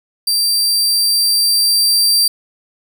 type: tone with level ramp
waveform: sawtooth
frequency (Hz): 4699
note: D8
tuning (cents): 0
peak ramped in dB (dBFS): -10 to -7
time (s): 0.27-2.28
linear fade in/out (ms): 5
effects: none